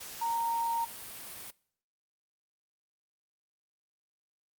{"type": "tone in noise", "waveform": "sine", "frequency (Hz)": 925, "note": "A#5", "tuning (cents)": -14, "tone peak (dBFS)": -29, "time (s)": [0.21, 0.85], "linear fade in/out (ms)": 10, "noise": "white", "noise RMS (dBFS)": -44, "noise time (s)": [0, 1.51], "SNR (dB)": 12, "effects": ["noise-tail reverb RT60 0.6 s tail -23 dB re dry", "Opus 48 kbps"]}